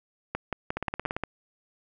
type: two click trains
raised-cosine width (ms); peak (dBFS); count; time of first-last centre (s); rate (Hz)
0.5; -14 / -15; 6 / 8; 0.35-1.237 / 0.77-1.165; 5.64 / 17.7
effects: none